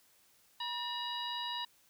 harmonic tone with a mistuned harmonic, 964 Hz, B5, 42 cents flat, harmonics 1 / 2 / 3 / 4 / 5, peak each -40 / -46 / -43 / -40 / -49 dBFS, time 0.6-1.65 s, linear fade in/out 5 ms, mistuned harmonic 2, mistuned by -110 cents, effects white hiss -67 dBFS RMS until 1.89 s

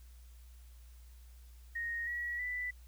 sine tone with pitch steps, 1864.7 / 1922.7 / 1982.4 Hz, A#6 / B6 / B6, 0 / -47 / +6 cents, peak -35 dBFS, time 1.75-2.71 s, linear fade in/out 10 ms, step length 320 ms, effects added 60 Hz sine -52 dBFS peak until 2.87 s + white hiss -67 dBFS RMS until 2.87 s

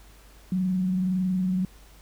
sine tone with frequency modulation, 185 Hz, F#3, in tune, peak -22 dBFS, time 0.52-1.65 s, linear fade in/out 2 ms, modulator 21.6 Hz, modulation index 0.25, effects added 50 Hz sine -50 dBFS peak until 2.01 s + pink hiss -55 dBFS RMS until 2.01 s

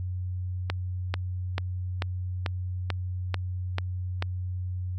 click train, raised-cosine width 0.3 ms, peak -12 dBFS, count 9, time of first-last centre 0.7-4.224 s, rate 2.27 Hz, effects added 91 Hz sine -29 dBFS peak until 4.98 s

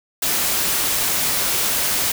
white noise, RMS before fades -20 dBFS, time 0.22-2.12 s, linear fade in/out 5 ms, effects none

